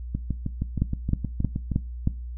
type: two click trains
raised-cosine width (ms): 5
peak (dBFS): -14 / -9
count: 11 / 5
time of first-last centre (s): 0.15-1.717 / 0.82-2.074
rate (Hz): 6.38 / 3.19
effects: noise-tail reverb RT60 0.3 s tail -19 dB re dry + added 60 Hz sine -32 dBFS peak until 2.37 s